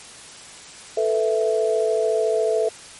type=chord; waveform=sine; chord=A suspended second; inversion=none; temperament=equal; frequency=440 / 493.9 / 659.3 Hz; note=A4 / B4 / E5; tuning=0 / 0 / 0 cents; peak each=-20 / -25 / -22 dBFS; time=0.97-2.69 s; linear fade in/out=5 ms; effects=white hiss -41 dBFS RMS until 2.99 s + MP3 48 kbps